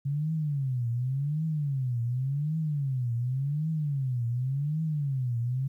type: tone with vibrato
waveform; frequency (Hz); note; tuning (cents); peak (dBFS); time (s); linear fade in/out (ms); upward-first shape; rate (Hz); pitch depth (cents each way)
sine; 137; C#3; -20; -26; 0.05-5.68; 10; triangle; 0.89; 290
effects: 11-bit